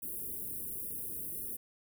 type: band-stop noise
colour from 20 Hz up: white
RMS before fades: -40 dBFS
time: 0.02-1.57 s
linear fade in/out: 10 ms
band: 460 to 9700 Hz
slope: 48 dB/octave
effects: none